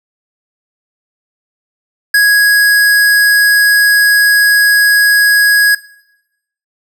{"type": "tone", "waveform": "square", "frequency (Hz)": 1661.2, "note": "G#6", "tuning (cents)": 0, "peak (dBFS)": -6, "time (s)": [2.14, 5.75], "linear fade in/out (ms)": 5, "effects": ["noise-tail reverb RT60 0.9 s tail -21 dB re dry"]}